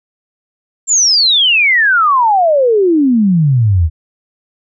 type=exponential sweep; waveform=sine; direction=down; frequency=7459 to 75.7 Hz; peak=-7 dBFS; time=0.87-3.9 s; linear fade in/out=50 ms; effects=none